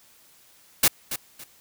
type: noise with echo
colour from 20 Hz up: white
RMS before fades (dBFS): -17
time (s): 0.83-0.88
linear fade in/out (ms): 5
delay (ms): 280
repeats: 2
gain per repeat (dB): -12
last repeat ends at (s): 1.44
effects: white hiss -56 dBFS RMS until 1.6 s